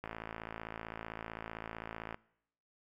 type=click train; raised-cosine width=0.5 ms; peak=-26 dBFS; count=118; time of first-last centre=0.04-2.144 s; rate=55.6 Hz; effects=noise-tail reverb RT60 0.8 s tail -23 dB re dry